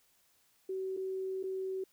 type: tone with dropouts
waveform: sine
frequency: 379.4 Hz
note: F#4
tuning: 43 cents sharp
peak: -34 dBFS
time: 0.69-1.84 s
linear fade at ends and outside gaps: 5 ms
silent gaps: 0.967-0.972 / 1.43-1.437 s
effects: white hiss -70 dBFS RMS until 1.92 s